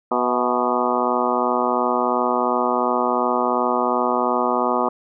harmonic tone with a mistuned harmonic, 122.8 Hz, B2, 9 cents flat, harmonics 2 / 3 / 4 / 5 / 6 / 7 / 8 / 9 / 10, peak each -26 / -26 / -26 / -26 / -26 / -26 / -26 / -26 / -26 dBFS, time 0.11-4.89 s, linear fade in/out 5 ms, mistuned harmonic 5, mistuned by +63 cents, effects none

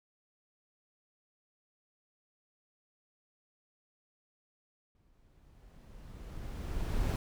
brown noise with exponential growth, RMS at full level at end -29 dBFS, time 4.95-7.16 s, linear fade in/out 1 ms, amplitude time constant 480 ms, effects none

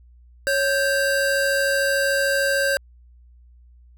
square tone pair together, 553.8 / 1568 Hz, C#5 / G6, -2 / 0 cents, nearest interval octave + tritone, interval 1802 cents, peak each -22 dBFS, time 0.47-2.77 s, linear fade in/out 0 ms, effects added 60 Hz sine -47 dBFS peak until 3.97 s

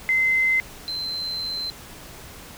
sine tone pair in turn, 2064 / 4092 Hz, C7 / C8, -24 / -39 cents, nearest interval octave, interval 1185 cents, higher second, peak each -17 / -26 dBFS, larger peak first, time 0.09-0.6 / 0.88-1.7 s, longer second, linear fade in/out 0 ms, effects pink hiss -42 dBFS RMS until 2.57 s

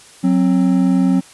triangle tone pair together, 185 / 264.8 Hz, F#3 / C4, 0 / +21 cents, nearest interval tritone, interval 621 cents, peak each -12 dBFS, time 0.23-1.21 s, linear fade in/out 20 ms, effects white hiss -43 dBFS RMS until 1.33 s + resampled to 24000 Hz

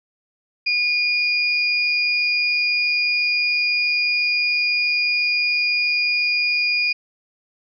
sine tone pair together, 2438 / 4873 Hz, D#7 / D#8, -36 / -37 cents, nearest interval octave, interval 1199 cents, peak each -18 / -23 dBFS, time 0.66-6.93 s, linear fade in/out 10 ms, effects none

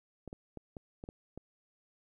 clicks, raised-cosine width 2 ms, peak -30 dBFS, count 7, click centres 0.277 / 0.329 / 0.573 / 0.768 / 1.039 / 1.089 / 1.376 s, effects 12-bit

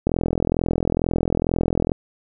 click train, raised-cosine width 2 ms, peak -6 dBFS, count 79, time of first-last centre 0.07-1.918 s, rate 42.2 Hz, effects none

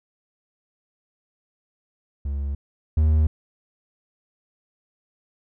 triangle tone pair in turn, 70.1 / 77.53 Hz, C#2 / D#2, +20 / -6 cents, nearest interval major second, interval 174 cents, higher second, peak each -22 / -13 dBFS, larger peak second, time 2.25-2.55 / 2.97-3.27 s, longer neither, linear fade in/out 5 ms, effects none

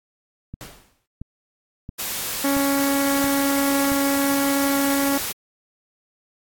click train, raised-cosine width 5 ms, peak -21 dBFS, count 6, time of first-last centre 0.54-3.918 s, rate 1.48 Hz
pink noise with exponential decay, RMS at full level -35 dBFS, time 0.61-1.06 s, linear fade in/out 0 ms, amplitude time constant 96 ms
white noise, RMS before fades -27 dBFS, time 1.98-5.33 s, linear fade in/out 20 ms
harmonic tone, 278.2 Hz, C#4, 6 cents sharp, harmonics 1 / 2 / 3 / 4 / 5 / 6 / 7 / 8, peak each -20 / -26 / -30 / -32 / -34 / -36 / -37 / -38 dBFS, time 2.44-5.18 s, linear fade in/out 5 ms
effects AAC 64 kbps

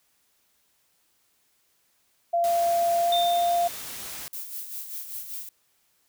sine tone with pitch glide, 686 to 694 Hz, F5 to F5, -31 to -11 cents, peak -20 dBFS, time 2.33-3.68 s, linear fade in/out 10 ms, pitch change +20 cents, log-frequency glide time 3.01-3.12 s
white noise, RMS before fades -37 dBFS, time 2.44-4.28 s, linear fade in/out 0 ms
sine tone with exponential decay, 3609 Hz, A7, 43 cents sharp, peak -23 dBFS, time 3.12-3.95 s, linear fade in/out 5 ms, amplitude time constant 180 ms
violet noise with tremolo, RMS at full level -34 dBFS, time 4.33-5.49 s, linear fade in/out 2 ms, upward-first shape sine, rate 5.1 Hz, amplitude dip 55%
effects white hiss -68 dBFS RMS until 6.08 s

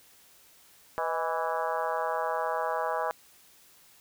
harmonic tone with a mistuned harmonic, 164.81 Hz, E3, in tune, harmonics 3 / 4 / 5 / 6 / 7 / 8 / 9 / 10, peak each -35 / -33 / -34 / -34 / -36 / -40 / -41 / -42 dBFS, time 0.98-3.11 s, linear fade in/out 0 ms, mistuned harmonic 4, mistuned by -67 cents, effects white hiss -58 dBFS RMS until 4 s

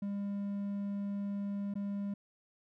triangle tone with dropouts, 201 Hz, G3, 44 cents sharp, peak -32 dBFS, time 0.02-2.14 s, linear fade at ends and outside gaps 5 ms, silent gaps 1.74-1.754 s, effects none

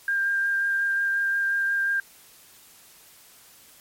sine tone with vibrato, 1597 Hz, G6, 32 cents sharp, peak -21 dBFS, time 0.08-2 s, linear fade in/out 2 ms, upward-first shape sine, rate 5.6 Hz, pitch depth 11 cents each way, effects white hiss -52 dBFS RMS until 3.8 s + MP3 64 kbps

